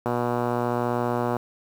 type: click train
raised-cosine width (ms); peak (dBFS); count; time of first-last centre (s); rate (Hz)
1; -11; 159; 0.06-1.366; 121
effects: high-pass 80 Hz 12 dB/octave + 7-bit